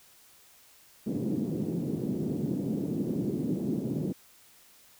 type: band-pass noise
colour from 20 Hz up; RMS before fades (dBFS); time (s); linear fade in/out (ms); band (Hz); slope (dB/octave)
white; -31; 1.06-4.13; 10; 140 to 320; 24
effects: white hiss -58 dBFS RMS until 4.99 s